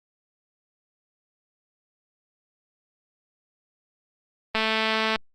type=click train; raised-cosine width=0.3 ms; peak=-8 dBFS; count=135; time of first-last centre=4.55-5.159 s; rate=220 Hz; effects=Opus 24 kbps